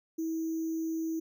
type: tone with sample-and-hold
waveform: sine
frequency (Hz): 324.1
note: E4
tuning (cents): -29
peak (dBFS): -30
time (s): 0.18-1.2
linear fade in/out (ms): 10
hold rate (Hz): 6300
effects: none